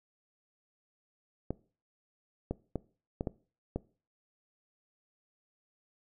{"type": "clicks", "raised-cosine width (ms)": 2, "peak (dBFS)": -19, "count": 6, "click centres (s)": [1.506, 2.51, 2.757, 3.209, 3.272, 3.76], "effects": ["noise-tail reverb RT60 0.4 s tail -21 dB re dry"]}